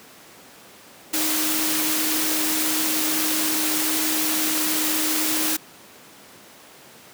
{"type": "tone in noise", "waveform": "sine", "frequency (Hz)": 311.1, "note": "D#4", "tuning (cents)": 0, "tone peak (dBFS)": -27, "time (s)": [1.13, 5.57], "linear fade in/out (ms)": 10, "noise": "white", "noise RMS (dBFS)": -23, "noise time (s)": [1.13, 5.57], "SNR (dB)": -7, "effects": ["pink hiss -46 dBFS RMS until 7.13 s", "high-pass 200 Hz 12 dB/octave"]}